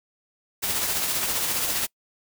white noise with tremolo, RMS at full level -24 dBFS, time 0.62-1.87 s, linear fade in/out 20 ms, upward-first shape triangle, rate 15 Hz, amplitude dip 40%, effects noise-tail reverb RT60 0.1 s tail -25 dB re dry

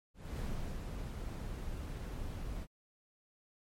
brown noise with ADSR envelope, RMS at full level -37 dBFS, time 0.14-2.67 s, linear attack 250 ms, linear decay 380 ms, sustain -4 dB, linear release 49 ms, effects MP3 64 kbps

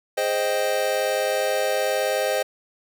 square chord, Ab major seventh, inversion none, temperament equal, 415.3 / 523.3 / 622.3 / 784 Hz, Ab4 / C5 / Eb5 / G5, 0 / 0 / 0 / 0 cents, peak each -31 / -25 / -26 / -30 dBFS, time 0.17-2.43 s, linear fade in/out 10 ms, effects none

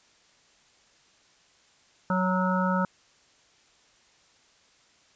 harmonic tone with a mistuned harmonic, 185.2 Hz, F#3, 2 cents sharp, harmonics 1 / 3 / 5 / 7 / 8, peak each -25 / -31 / -30 / -30 / -34 dBFS, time 2.1-2.85 s, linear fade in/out 2 ms, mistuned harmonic 8, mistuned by -34 cents, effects white hiss -61 dBFS RMS until 5.15 s + resampled to 16000 Hz

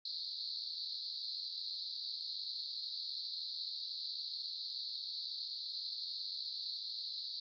pink band-pass noise, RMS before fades -43 dBFS, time 0.05-7.4 s, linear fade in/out 5 ms, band 4000 to 4600 Hz, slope 96 dB/octave, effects none

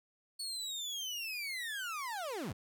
30% pulse linear sweep, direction down, 4435 to 67.1 Hz, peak -35 dBFS, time 0.39-2.53 s, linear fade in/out 10 ms, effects none

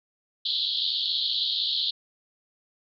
white band-pass noise, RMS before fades -27 dBFS, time 0.45-1.91 s, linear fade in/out 10 ms, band 3200 to 4400 Hz, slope 96 dB/octave, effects none

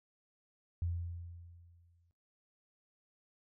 sine tone with exponential decay, 85.9 Hz, F2, 28 cents flat, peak -31 dBFS, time 0.82-2.11 s, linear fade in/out 0 ms, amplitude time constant 280 ms, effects noise-tail reverb RT60 0.3 s tail -19 dB re dry

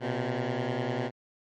10% pulse beating tone pair, 119.4 / 129.4 Hz, A#2 / C3, +42 / -19 cents, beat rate 10 Hz, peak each -23 dBFS, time 0-1.11 s, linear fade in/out 50 ms, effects low-pass 3000 Hz 12 dB/octave + MP3 64 kbps

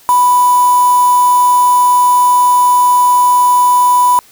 sine tone with quantisation, 987.8 Hz, B5, in tune, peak -6 dBFS, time 0.09-4.19 s, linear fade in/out 0 ms, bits 3, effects white hiss -44 dBFS RMS until 4.31 s

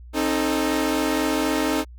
sawtooth chord, A diminished, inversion first, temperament equal with one note detuned, 267 / 311.1 / 440 Hz, C4 / Eb4 / A4, +35 / 0 / 0 cents, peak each -21 / -19 / -24 dBFS, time 0.13-1.85 s, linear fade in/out 50 ms, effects added 60 Hz sine -39 dBFS peak until 1.98 s

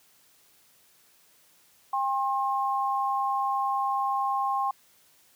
sine tone pair together, 801 / 1070.2 Hz, G5 / C6, +37 / +39 cents, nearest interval perfect fourth, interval 502 cents, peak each -27 dBFS, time 1.93-4.71 s, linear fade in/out 5 ms, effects white hiss -61 dBFS RMS until 5.35 s + high-pass 60 Hz 12 dB/octave

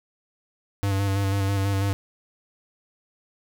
square tone with vibrato, 98.5 Hz, G2, 9 cents sharp, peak -22 dBFS, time 0.83-1.93 s, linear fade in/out 0 ms, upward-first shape square, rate 6.1 Hz, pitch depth 23 cents each way, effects none

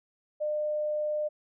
sine tone, 603 Hz, D5, 46 cents sharp, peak -27 dBFS, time 0.4-1.29 s, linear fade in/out 20 ms, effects none

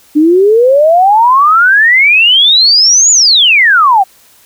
sine exponential two-way sweep, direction up then down, 291.8 to 7040 to 735 Hz, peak -3 dBFS, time 0.15-4.04 s, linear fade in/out 20 ms, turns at 3.11 s, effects white hiss -44 dBFS RMS until 4.45 s

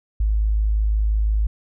sine tone, 52.9 Hz, G#1, 33 cents sharp, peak -16 dBFS, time 0.2-1.47 s, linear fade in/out 5 ms, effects none

